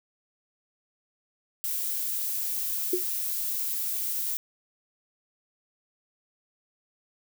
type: noise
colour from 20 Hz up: violet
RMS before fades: -30 dBFS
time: 1.64-4.37 s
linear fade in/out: 0 ms
type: tone with exponential decay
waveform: sine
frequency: 362 Hz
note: F#4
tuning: 38 cents flat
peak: -19 dBFS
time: 2.93-3.04 s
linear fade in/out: 5 ms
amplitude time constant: 23 ms
effects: none